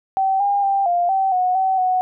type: tone with pitch steps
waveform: sine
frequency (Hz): 770 / 806 / 788 / 700 / 771 / 732 / 762 / 739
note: G5 / G5 / G5 / F5 / G5 / F#5 / G5 / F#5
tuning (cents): -31 / +48 / +9 / +4 / -29 / -19 / -49 / -2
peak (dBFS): -15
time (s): 0.17-2.01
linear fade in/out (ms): 0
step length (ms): 230
effects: none